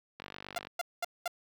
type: click train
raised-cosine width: 0.3 ms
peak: -26 dBFS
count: 24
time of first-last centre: 0.2-0.67 s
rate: 48.9 Hz
type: tone bursts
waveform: sawtooth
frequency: 694 Hz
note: F5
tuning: 11 cents flat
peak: -27 dBFS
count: 4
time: 0.56-1.278 s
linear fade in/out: 2 ms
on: 22 ms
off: 210 ms
effects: high-pass 80 Hz 12 dB/octave + 11-bit